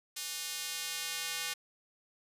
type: tone with high-pass filter sweep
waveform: square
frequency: 165.1 Hz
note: E3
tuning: 3 cents sharp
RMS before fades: -38 dBFS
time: 0.16-1.54 s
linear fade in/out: 10 ms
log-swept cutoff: 4200 to 2300 Hz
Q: 0.74
effects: resampled to 32000 Hz